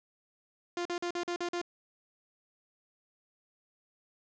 sawtooth tone bursts, 349.2 Hz, F4, in tune, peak -28 dBFS, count 7, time 0.77-1.615 s, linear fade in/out 2 ms, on 83 ms, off 44 ms, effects resampled to 16000 Hz + 9-bit

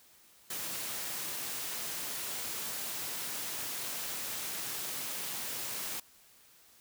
white high-pass noise, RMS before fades -38 dBFS, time 0.5-6 s, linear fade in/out 5 ms, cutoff 100 Hz, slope 24 dB/octave, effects white hiss -61 dBFS RMS until 6.8 s

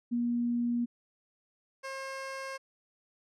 sine / 15% pulse tone pair in turn, 238.8 / 536.1 Hz, A#3 / C5, +42 / +42 cents, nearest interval octave + major second, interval 1400 cents, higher second, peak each -27 / -31 dBFS, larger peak first, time 0.11-0.86 / 1.83-2.58 s, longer neither, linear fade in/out 20 ms, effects low-pass 8000 Hz 12 dB/octave

